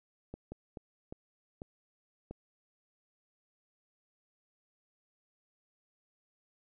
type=slowing click train; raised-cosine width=2 ms; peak=-29 dBFS; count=6; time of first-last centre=0.34-2.31 s; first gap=180 ms; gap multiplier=1.4; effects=none